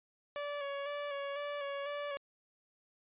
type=tone with vibrato; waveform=sawtooth; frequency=570 Hz; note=C#5; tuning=48 cents sharp; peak=-33 dBFS; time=0.36-2.17 s; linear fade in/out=0 ms; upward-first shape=square; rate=2 Hz; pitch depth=28 cents each way; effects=resampled to 8000 Hz